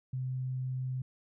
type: tone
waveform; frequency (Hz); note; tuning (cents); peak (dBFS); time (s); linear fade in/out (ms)
sine; 129; C3; -24; -32; 0.13-1.02; 5
effects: none